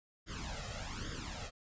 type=noise with flanger; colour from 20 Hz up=pink; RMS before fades=-42 dBFS; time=0.26-1.51 s; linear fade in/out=50 ms; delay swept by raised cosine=0.59 to 1.59 ms; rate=1.2 Hz; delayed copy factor=+0.85; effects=resampled to 16000 Hz